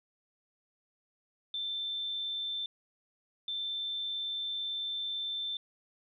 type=tone bursts at uneven times; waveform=sine; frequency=3551 Hz; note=A7; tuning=15 cents sharp; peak=-33 dBFS; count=2; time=1.54-2.66 / 3.48-5.57 s; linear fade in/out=2 ms; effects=none